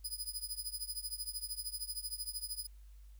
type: tone with tremolo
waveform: 15% pulse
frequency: 4978 Hz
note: D#8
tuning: in tune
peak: -29 dBFS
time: 0.04-2.67 s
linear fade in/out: 10 ms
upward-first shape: triangle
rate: 13 Hz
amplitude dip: 95%
effects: added 50 Hz sine -52 dBFS peak until 3.19 s + white hiss -73 dBFS RMS until 3.19 s